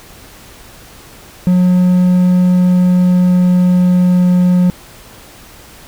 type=tone with pitch glide; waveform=triangle; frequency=180.8 to 179.65 Hz; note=F#3 to F3; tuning=-40 to +49 cents; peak=-5 dBFS; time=1.47-4.7 s; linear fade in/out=0 ms; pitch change=-11 cents; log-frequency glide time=2.48-4.49 s; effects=pink hiss -38 dBFS RMS until 5.87 s